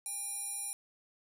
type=tone with band-pass filter; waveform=square; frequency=801 Hz; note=G5; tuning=37 cents sharp; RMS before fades=-39 dBFS; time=0.06-0.73 s; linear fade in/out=0 ms; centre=10000 Hz; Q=10; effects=none